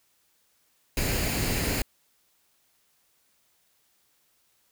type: noise with comb filter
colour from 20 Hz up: pink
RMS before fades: -27 dBFS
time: 0.97-1.82 s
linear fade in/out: 2 ms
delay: 0.43 ms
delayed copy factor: +0.5
effects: white hiss -68 dBFS RMS until 4.71 s